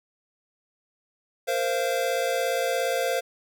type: chord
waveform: square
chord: Bb suspended second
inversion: none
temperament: equal with one note detuned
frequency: 466.2 / 523.3 / 685.7 Hz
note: Bb4 / C5 / F5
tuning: 0 / 0 / -32 cents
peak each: -31 / -27 / -29 dBFS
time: 1.47-3.21 s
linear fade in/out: 20 ms
effects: none